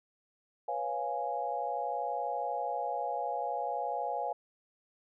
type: chord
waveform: sine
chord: C# dominant seventh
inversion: third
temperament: equal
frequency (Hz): 493.9 / 554.4 / 698.5 / 830.6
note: B4 / C#5 / E#5 / G#5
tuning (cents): 0 / 0 / 0 / 0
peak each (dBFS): -40 / -39 / -36 / -35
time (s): 0.68-4.33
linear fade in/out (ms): 5
effects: none